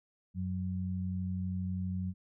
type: tone pair together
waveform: sine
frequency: 92.35 / 184.7 Hz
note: F#2 / F#3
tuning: -3 / -3 cents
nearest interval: octave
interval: 1200 cents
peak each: -35 / -35 dBFS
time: 0.34-2.14 s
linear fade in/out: 50 ms
effects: none

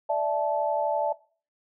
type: chord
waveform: sine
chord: D suspended second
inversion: none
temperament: equal with one note detuned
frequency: 587.3 / 659.3 / 870.9 Hz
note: D5 / E5 / A5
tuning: 0 / 0 / -18 cents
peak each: -27 dBFS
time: 0.09-1.13 s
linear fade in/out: 10 ms
effects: noise-tail reverb RT60 0.4 s tail -20 dB re dry

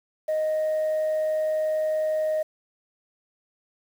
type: tone with amplitude modulation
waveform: sine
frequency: 622.3 Hz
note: D#5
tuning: in tune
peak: -19 dBFS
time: 0.28-2.43 s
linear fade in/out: 10 ms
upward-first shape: sine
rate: 111 Hz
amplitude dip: 25%
effects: tanh soft clip ceiling -20 dBFS + 8-bit

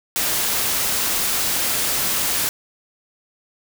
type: noise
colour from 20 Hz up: white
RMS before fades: -21 dBFS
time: 0.16-2.49 s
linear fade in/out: 0 ms
effects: none

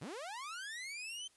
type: linear sweep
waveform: sawtooth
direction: up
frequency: 106.5 to 3127 Hz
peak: -39 dBFS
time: 0.01-1.28 s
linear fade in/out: 10 ms
effects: white hiss -69 dBFS RMS until 1.36 s + resampled to 24000 Hz

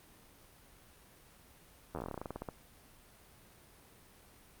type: slowing click train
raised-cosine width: 1 ms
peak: -25 dBFS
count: 18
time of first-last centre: 1.95-2.488 s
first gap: 11 ms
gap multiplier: 1.12
effects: pink hiss -60 dBFS RMS until 4.6 s + Opus 32 kbps

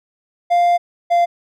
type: tone pair in turn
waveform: triangle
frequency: 698.5 / 692.5 Hz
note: F5 / F5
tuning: 0 / -15 cents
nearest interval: unison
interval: 15 cents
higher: first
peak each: -9 dBFS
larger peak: neither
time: 0.5-0.78 / 1.1-1.26 s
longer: first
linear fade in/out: 20 ms
effects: none

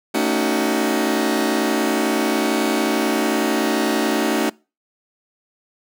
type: chord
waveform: sawtooth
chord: D# half-diminished seventh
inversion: second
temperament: just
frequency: 224 / 280 / 311.1 / 373.4 Hz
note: A3 / C#4 / D#4 / F#4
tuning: +31 / +18 / 0 / +16 cents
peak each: -19 dBFS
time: 0.14-4.5 s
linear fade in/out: 10 ms
effects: noise-tail reverb RT60 0.3 s tail -24 dB re dry

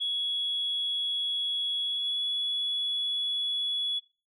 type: tone with pitch glide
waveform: sine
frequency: 3356 to 3389 Hz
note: G#7 to G#7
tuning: +17 to +34 cents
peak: -26 dBFS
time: 0-4 s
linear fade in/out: 20 ms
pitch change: +17 cents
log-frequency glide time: 1.82-2.19 s
effects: noise-tail reverb RT60 0.3 s tail -17 dB re dry + tanh soft clip ceiling -22 dBFS

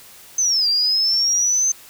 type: linear two-way sweep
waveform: sine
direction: down then up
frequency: 6272 to 4700 to 6272 Hz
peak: -15 dBFS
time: 0.38-1.72 s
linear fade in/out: 5 ms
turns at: 0.68 s
effects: white hiss -44 dBFS RMS until 1.89 s

